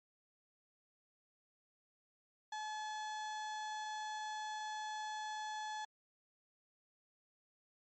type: tone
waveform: 35% pulse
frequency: 857 Hz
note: A5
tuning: 46 cents flat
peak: -39 dBFS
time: 2.52-5.85 s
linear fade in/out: 5 ms
effects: MP3 32 kbps